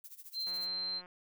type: noise with tremolo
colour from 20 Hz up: violet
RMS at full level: -48 dBFS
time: 0.04-0.67 s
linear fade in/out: 0 ms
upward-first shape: sine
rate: 14 Hz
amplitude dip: 85%
type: tone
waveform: sine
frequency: 4131 Hz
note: C8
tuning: 23 cents flat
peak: -34 dBFS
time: 0.33-1.02 s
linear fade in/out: 50 ms
type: click train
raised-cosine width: 0.5 ms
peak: -39 dBFS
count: 107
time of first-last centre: 0.47-1.059 s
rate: 180 Hz
effects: none